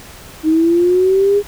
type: linear sweep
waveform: sine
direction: up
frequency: 310 to 412.6 Hz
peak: -9 dBFS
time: 0.43-1.43 s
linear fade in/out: 50 ms
effects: pink hiss -37 dBFS RMS until 1.47 s